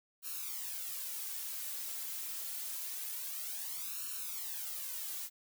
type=noise with flanger; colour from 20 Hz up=blue; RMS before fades=-41 dBFS; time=0.22-5.3 s; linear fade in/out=50 ms; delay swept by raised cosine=0.72 to 3.82 ms; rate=0.26 Hz; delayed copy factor=+0.9; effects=none